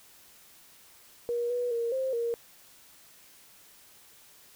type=tone with pitch steps; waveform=sine; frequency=476.2 / 488.3 / 466.8 / 526 / 468.3 Hz; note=A#4 / B4 / A#4 / C5 / A#4; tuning=+37 / -20 / +2 / +9 / +8 cents; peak=-27 dBFS; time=1.29-2.34 s; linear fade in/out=0 ms; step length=210 ms; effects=white hiss -56 dBFS RMS until 4.55 s